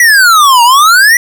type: exponential two-way sweep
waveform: square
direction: down then up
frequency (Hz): 1975.5 to 923 to 1975.5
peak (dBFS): -3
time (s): 0-1.17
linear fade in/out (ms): 2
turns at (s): 0.63
effects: none